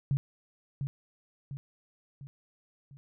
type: tone with echo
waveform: sine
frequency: 138.59 Hz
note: C#3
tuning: in tune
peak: -24 dBFS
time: 0.11-0.17 s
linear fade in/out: 0 ms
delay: 700 ms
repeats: 4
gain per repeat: -6 dB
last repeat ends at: 2.97 s
effects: none

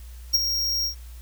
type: tone with ADSR envelope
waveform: square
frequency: 5588 Hz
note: F8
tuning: in tune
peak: -14 dBFS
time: 0.33-0.95 s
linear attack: 19 ms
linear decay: 22 ms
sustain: -9 dB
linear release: 100 ms
effects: added 60 Hz sine -38 dBFS peak until 1.21 s + white hiss -53 dBFS RMS until 1.21 s

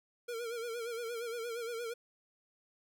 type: tone with vibrato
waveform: square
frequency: 466.6 Hz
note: A#4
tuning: 2 cents sharp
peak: -38 dBFS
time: 0.28-1.94 s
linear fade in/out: 10 ms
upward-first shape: sine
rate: 8.6 Hz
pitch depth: 69 cents each way
effects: none

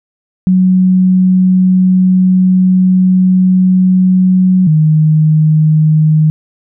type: tone pair in turn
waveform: sine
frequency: 185 / 155.2 Hz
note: F#3 / D#3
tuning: 0 / -4 cents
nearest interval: minor third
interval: 304 cents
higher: first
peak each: -5 dBFS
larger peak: neither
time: 0.47-4.67 / 4.67-6.3 s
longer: first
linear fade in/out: 0 ms
effects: none

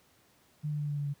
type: tone with pitch steps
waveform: sine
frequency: 150 / 148.53 / 147.08 / 145.65 / 144.22 / 142.81 Hz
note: D3 / D3 / D3 / D3 / D3 / D3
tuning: +37 / +20 / +3 / -14 / -31 / -48 cents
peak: -30 dBFS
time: 0.63-1.14 s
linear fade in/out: 20 ms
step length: 85 ms
effects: pink hiss -65 dBFS RMS until 1.2 s + high-pass 80 Hz 12 dB/octave

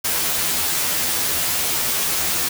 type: noise with comb filter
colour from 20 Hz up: white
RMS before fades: -21 dBFS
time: 0.04-2.49 s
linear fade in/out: 10 ms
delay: 12 ms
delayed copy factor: +0.95
effects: none

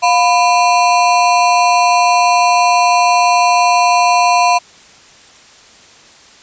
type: ring-modulated tone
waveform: square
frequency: 851 Hz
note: G#5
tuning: 42 cents sharp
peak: -6 dBFS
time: 0.02-4.59 s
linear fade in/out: 20 ms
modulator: 144 Hz
effects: white hiss -42 dBFS RMS until 6.42 s + resampled to 16000 Hz

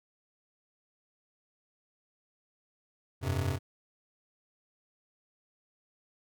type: chord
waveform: square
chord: F suspended second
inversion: none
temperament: just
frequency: 87.31 / 98.22 / 130.96 Hz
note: F2 / G2 / C3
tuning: 0 / +4 / +2 cents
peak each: -34 dBFS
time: 3.21-3.59 s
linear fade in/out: 50 ms
effects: none

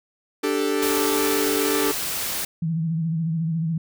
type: chord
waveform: 45% pulse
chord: D suspended fourth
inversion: none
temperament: equal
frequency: 293.7 / 392 / 440 Hz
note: D4 / G4 / A4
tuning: 0 / 0 / 0 cents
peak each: -25 dBFS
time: 0.43-1.92 s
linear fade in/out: 10 ms
type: noise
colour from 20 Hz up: white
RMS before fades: -27 dBFS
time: 0.82-2.45 s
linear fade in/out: 5 ms
type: tone with vibrato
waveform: sine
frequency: 163 Hz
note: E3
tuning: 19 cents flat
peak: -21 dBFS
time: 2.62-3.78 s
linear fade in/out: 5 ms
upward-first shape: sine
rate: 14 Hz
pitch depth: 62 cents each way
effects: none

